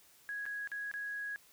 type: tone with dropouts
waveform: sine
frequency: 1661.2 Hz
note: G#6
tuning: in tune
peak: -37 dBFS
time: 0.29-1.36 s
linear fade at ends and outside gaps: 0 ms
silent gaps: 0.455-0.463 / 0.674-0.717 / 0.914-0.939 s
effects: white hiss -63 dBFS RMS until 1.52 s